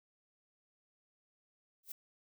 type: noise with exponential growth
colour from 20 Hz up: violet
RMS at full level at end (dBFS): -38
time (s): 1.83-1.92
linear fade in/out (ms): 5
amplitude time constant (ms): 19
effects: none